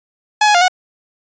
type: tone with pitch steps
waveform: sawtooth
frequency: 846 / 836 / 703 / 734 Hz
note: G#5 / G#5 / F5 / F#5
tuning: +32 / +11 / +11 / -14 cents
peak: -5 dBFS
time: 0.41-0.682 s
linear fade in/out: 5 ms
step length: 68 ms
effects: resampled to 16000 Hz